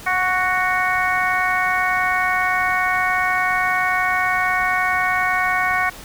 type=harmonic tone with a mistuned harmonic; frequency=370 Hz; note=F#4; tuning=in tune; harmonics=2 / 3 / 4 / 5 / 6; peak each=-23 / -23 / -23 / -23 / -23 dBFS; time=0.06-5.9 s; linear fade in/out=10 ms; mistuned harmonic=2; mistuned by=-17 cents; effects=pink hiss -38 dBFS RMS until 6.04 s